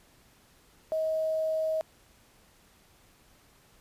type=tone with quantisation; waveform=sine; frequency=634 Hz; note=D#5; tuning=32 cents sharp; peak=-26 dBFS; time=0.92-1.81 s; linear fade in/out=0 ms; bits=9; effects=pink hiss -61 dBFS RMS until 3.8 s + resampled to 32000 Hz